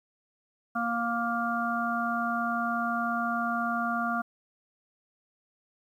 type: harmonic tone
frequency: 234.2 Hz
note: A#3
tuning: 8 cents sharp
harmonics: 1 / 3 / 5 / 6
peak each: -32 / -32 / -32 / -32 dBFS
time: 0.75-4.22 s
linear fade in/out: 10 ms
effects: 10-bit